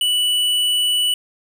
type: tone with tanh clipping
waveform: sine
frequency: 2960 Hz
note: F#7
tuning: in tune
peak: -17 dBFS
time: 0.01-1.14 s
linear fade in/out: 2 ms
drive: 13 dB
effects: none